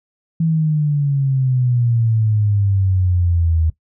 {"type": "exponential sweep", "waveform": "sine", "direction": "down", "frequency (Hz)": [164.81, 79.1], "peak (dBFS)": -13, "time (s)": [0.4, 3.7], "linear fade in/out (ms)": 5, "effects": ["noise-tail reverb RT60 0.1 s tail -17 dB re dry"]}